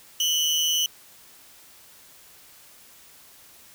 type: tone pair together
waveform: 30% pulse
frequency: 2960 / 3118 Hz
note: F#7 / G7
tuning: 0 / -10 cents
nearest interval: minor second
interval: 90 cents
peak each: -19 / -24 dBFS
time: 0.2-0.86 s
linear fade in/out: 2 ms
effects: white hiss -51 dBFS RMS until 3.74 s